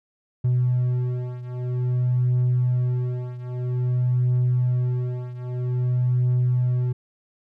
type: beating tone pair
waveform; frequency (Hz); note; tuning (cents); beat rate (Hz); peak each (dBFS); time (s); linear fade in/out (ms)
triangle; 124.4 / 124.91; B2 / B2; +13 / +20; 0.51; -19 / -22; 0.44-6.93; 10
effects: tanh soft clip ceiling -12 dBFS

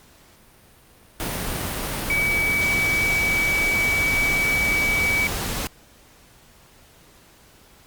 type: tone in noise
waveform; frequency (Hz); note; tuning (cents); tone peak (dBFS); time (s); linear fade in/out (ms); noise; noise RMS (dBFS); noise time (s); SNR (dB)
sine; 2282; C#7; +50; -19; 2.1-5.27; 0; pink; -27; 1.2-5.67; +5
effects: pink hiss -52 dBFS RMS until 7.86 s + Opus 48 kbps

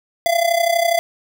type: tone with amplitude modulation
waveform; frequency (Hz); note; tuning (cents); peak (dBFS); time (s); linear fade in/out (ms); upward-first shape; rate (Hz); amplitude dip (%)
square; 680; F5; -46; -12; 0.26-0.99; 0; sine; 32.2; 75
effects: none

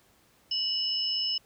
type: tone pair together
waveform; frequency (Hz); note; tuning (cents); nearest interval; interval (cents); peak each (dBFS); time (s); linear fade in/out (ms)
sine; 2939 / 5237; F#7 / E8; -12 / -12; minor seventh; 1000; -31 / -28; 0.51-1.38; 5
effects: pink hiss -63 dBFS RMS until 1.45 s + high-pass 60 Hz 12 dB/octave

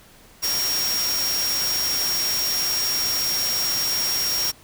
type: tone in noise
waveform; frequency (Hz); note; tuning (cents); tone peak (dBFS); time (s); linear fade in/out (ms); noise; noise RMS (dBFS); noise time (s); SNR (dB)
sine; 5580; F8; -2; -22; 0.42-4.52; 20; white; -27; 0.42-4.52; +2
effects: pink hiss -50 dBFS RMS until 4.63 s

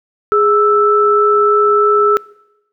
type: tone pair together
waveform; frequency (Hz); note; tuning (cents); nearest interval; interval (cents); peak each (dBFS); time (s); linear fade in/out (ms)
sine; 415.3 / 1318.5; G#4 / E6; 0 / 0; octave + minor sixth; 2000; -11; 0.32-2.17; 0
effects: noise-tail reverb RT60 0.9 s tail -23 dB re dry

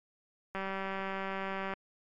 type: click train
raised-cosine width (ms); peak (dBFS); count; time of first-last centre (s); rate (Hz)
0.5; -22; 230; 0.55-1.737; 193
effects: MP3 64 kbps

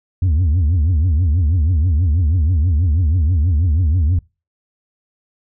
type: tone with vibrato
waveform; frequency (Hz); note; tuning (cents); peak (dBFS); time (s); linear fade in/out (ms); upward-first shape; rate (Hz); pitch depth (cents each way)
sine; 82.41; E2; 0; -9; 0.22-4.19; 5; triangle; 6.2; 280
effects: noise-tail reverb RT60 0.3 s tail -26 dB re dry + tanh soft clip ceiling -11 dBFS

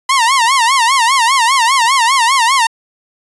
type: tone with vibrato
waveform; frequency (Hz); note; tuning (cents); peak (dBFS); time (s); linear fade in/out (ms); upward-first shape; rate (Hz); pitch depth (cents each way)
sawtooth; 998; B5; +18; -5; 0.09-2.67; 5; sine; 5; 180
effects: resampled to 24000 Hz

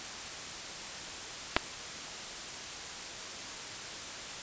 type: clicks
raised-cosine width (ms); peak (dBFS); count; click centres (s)
0.3; -6 / -12; 2; 1.565 / 1.568
effects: white hiss -41 dBFS RMS until 4.42 s + resampled to 16000 Hz

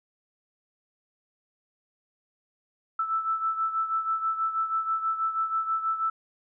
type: beating tone pair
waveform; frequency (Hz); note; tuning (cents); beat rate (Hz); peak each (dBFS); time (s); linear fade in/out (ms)
sine; 1318 / 1324.2; E6 / E6; -1 / +7; 6.2; -26 / -32; 2.99-6.1; 5
effects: none

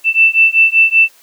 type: beating tone pair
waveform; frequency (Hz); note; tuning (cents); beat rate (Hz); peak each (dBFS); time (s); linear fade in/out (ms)
sine; 2660 / 2665.2; E7 / E7; +15 / +18; 5.2; -10; 0.04-1.09; 50
effects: white hiss -47 dBFS RMS until 1.22 s + high-pass 300 Hz 12 dB/octave

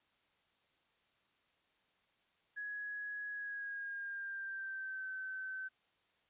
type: tone with pitch glide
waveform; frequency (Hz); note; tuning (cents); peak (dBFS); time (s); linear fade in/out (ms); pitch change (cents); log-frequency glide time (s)
sine; 1673 to 1534.1; G#6 to G6; +12 to -38; -40; 2.56-5.69; 20; -150; 3.3-5.08
effects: white hiss -75 dBFS RMS until 6.29 s + resampled to 8000 Hz

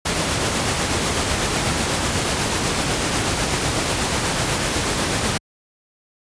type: noise with tremolo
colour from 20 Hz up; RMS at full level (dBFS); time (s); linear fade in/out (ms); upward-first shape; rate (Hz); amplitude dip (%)
pink; -19; 0.05-5.38; 10; triangle; 8.1; 30
effects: high-pass 60 Hz 12 dB/octave + resampled to 22050 Hz

